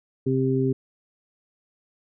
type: harmonic tone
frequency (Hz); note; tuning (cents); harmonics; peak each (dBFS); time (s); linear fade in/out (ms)
131.8; C3; +13; 1 / 2 / 3; -24 / -24 / -24; 0.26-0.73; 10
effects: none